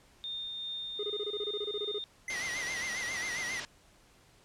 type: tone with tremolo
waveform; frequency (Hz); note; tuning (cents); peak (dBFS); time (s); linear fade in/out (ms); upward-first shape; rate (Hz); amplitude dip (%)
sine; 3640; A#7; -42; -35; 0.24-2.04; 0; triangle; 2.6; 25
type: tone bursts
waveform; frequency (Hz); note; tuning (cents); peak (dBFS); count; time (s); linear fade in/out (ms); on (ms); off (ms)
triangle; 415.3; G#4; 0; -31; 15; 0.99-1.985; 5; 43; 25
type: tone with vibrato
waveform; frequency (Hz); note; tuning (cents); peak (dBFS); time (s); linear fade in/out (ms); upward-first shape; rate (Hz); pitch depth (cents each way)
square; 2000; B6; +21; -35; 2.28-3.6; 2; sine; 7.4; 93
type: low-pass noise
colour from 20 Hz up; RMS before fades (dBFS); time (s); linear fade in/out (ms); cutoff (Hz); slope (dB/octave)
white; -42; 2.3-3.65; 0; 5600; 24
effects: pink hiss -62 dBFS RMS until 4.44 s + low-pass 10000 Hz 12 dB/octave